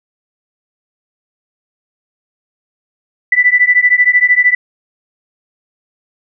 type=beating tone pair; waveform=sine; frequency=1974 / 1987 Hz; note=B6 / B6; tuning=-1 / +10 cents; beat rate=13 Hz; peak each=-10 dBFS; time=3.32-4.55 s; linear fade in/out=5 ms; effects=none